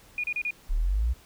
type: tone bursts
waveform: sine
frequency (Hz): 2444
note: D#7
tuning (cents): -32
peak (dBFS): -26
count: 4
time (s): 0.18-0.507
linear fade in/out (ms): 2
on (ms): 57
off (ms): 33
type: linear sweep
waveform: sine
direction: up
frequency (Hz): 32.73 to 63.5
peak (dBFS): -22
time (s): 0.69-1.14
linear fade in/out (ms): 20
effects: pink hiss -55 dBFS RMS until 1.25 s